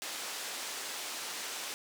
white band-pass noise, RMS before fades -40 dBFS, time 0.02-1.74 s, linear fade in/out 0 ms, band 330 to 7500 Hz, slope 12 dB/octave, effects none

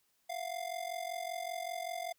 square ring-modulated tone, 698.5 Hz, F5, in tune, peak -35 dBFS, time 0.29-2.13 s, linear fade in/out 10 ms, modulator 22.6 Hz, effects white hiss -75 dBFS RMS until 2.18 s

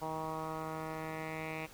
10% pulse tone with low-pass filter sweep, 158.4 Hz, D#3, 31 cents sharp, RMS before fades -40 dBFS, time 0.01-1.67 s, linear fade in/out 20 ms, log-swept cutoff 940 to 2500 Hz, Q 3.3, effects pink hiss -55 dBFS RMS until 1.73 s

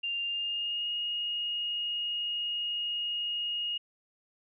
sine tone with pitch glide, 2794 to 2866 Hz, F7 to F7, 0 to +44 cents, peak -30 dBFS, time 0.03-3.78 s, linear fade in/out 10 ms, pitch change +44 cents, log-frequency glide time 0.24-0.89 s, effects none

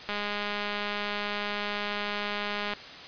click train, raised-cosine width 0.3 ms, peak -16 dBFS, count 546, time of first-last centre 0.09-2.736 s, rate 206 Hz, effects white hiss -43 dBFS RMS until 3.07 s + resampled to 11025 Hz

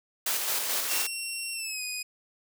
white noise with tremolo, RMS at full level -28 dBFS, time 0.26-1.07 s, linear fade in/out 5 ms, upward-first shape square, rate 4.6 Hz, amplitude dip 30%
15% pulse tone with pitch glide, 2730 to 2489 Hz, F7 to D#7, -40 to 0 cents, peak -25 dBFS, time 0.89-2.03 s, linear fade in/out 10 ms, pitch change -160 cents, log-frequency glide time 1.53-1.83 s
effects high-pass 400 Hz 12 dB/octave

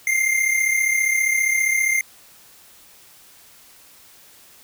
square tone pair together, 2097 / 2132 Hz, C7 / C7, +3 / +32 cents, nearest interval unison, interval 29 cents, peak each -19 / -24 dBFS, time 0.07-2.01 s, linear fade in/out 2 ms, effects white hiss -49 dBFS RMS until 4.63 s

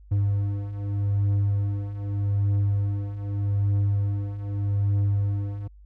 triangle beating tone pair, 100.2 / 101.02 Hz, G2 / G#2, +38 / -47 cents, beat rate 0.82 Hz, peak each -26 / -21 dBFS, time 0.11-5.68 s, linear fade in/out 10 ms, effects added 50 Hz sine -46 dBFS peak until 5.85 s

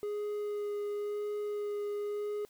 triangle tone with vibrato, 414.3 Hz, G#4, 4 cents flat, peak -31 dBFS, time 0.03-2.45 s, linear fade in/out 0 ms, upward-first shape sine, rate 0.95 Hz, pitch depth 10 cents each way, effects white hiss -65 dBFS RMS until 2.49 s

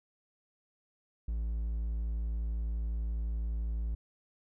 triangle tone, 55.9 Hz, A1, 28 cents sharp, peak -29 dBFS, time 1.28-3.95 s, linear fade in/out 5 ms, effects none

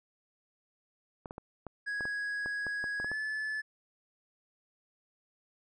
clicks, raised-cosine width 1 ms, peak -27 dBFS, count 12, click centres 1.258 / 1.309 / 1.381 / 1.667 / 2.008 / 2.054 / 2.46 / 2.667 / 2.841 / 3 / 3.045 / 3.116 s
triangle tone with pitch glide, 1661.2 to 1731.7 Hz, G#6 to A6, 0 to -28 cents, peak -31 dBFS, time 1.86-3.62 s, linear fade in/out 20 ms, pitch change +72 cents, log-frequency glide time 3.02-3.13 s
effects resampled to 24000 Hz

